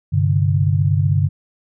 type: chord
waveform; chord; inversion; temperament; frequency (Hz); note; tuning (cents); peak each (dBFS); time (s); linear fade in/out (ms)
sine; G suspended fourth; none; equal; 98 / 130.81 / 146.83; G2 / C3 / D3; 0 / 0 / 0; -16 / -21 / -17; 0.12-1.29; 20
effects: none